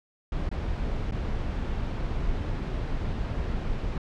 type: noise with dropouts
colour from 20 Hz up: brown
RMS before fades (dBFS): -29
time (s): 0.32-3.98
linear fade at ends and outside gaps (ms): 2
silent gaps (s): 0.491-0.514 / 1.111-1.121
effects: low-pass 4000 Hz 12 dB/octave